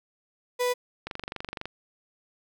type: tone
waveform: 35% pulse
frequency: 493.9 Hz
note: B4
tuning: in tune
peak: -22 dBFS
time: 0.59-0.74 s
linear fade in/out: 20 ms
type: click train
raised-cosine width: 0.3 ms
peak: -18 dBFS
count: 15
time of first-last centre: 1.07-1.656 s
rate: 23.9 Hz
effects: none